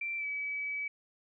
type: tone with pitch glide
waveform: sine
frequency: 2349 to 2287 Hz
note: D7 to D7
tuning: 0 to -47 cents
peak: -33 dBFS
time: 0.01-0.88 s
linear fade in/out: 5 ms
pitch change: -47 cents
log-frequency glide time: 0.17-0.26 s
effects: none